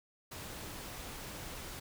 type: noise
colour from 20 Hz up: pink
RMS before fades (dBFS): -45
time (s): 0.31-1.8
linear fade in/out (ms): 10
effects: none